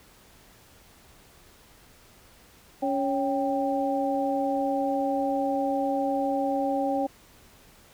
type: tone cluster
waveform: sine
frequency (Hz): 279.4 / 552 / 789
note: C#4 / C#5 / G5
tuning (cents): +14 / -7 / +11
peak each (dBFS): -28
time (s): 2.82-7.07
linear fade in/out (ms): 10
effects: pink hiss -55 dBFS RMS until 7.93 s